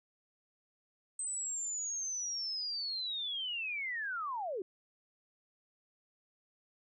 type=linear sweep; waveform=sine; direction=down; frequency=8260 to 345.6 Hz; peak=-35 dBFS; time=1.19-4.62 s; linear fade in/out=2 ms; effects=none